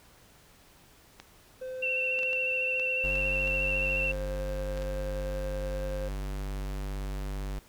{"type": "clicks", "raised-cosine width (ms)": 0.2, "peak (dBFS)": -26, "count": 9, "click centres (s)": [1.2, 2.19, 2.232, 2.331, 2.797, 3.156, 3.475, 4.775, 4.822]}
{"type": "tone with pitch glide", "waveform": "triangle", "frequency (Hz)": [515, 527.3], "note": ["C5", "C5"], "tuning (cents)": [-28, 13], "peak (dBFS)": -33, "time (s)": [1.61, 6.09], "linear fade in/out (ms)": 10, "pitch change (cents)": 41, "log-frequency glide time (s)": [2.98, 3.1]}
{"type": "tone with vibrato", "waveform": "sine", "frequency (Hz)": 2706, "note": "E7", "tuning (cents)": 45, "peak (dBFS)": -27, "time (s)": [1.82, 4.12], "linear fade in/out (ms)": 10, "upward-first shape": "triangle", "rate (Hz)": 14, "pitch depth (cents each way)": 34}
{"type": "tone", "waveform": "square", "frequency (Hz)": 48.89, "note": "G1", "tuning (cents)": -4, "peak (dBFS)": -33, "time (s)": [3.04, 7.59], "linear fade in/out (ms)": 0}
{"effects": ["pink hiss -58 dBFS RMS until 7.68 s"]}